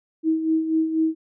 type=tone with tremolo; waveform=sine; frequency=319.8 Hz; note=D#4; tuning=48 cents sharp; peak=-16 dBFS; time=0.23-1.15 s; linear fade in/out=50 ms; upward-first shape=sine; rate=4.1 Hz; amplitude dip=60%; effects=none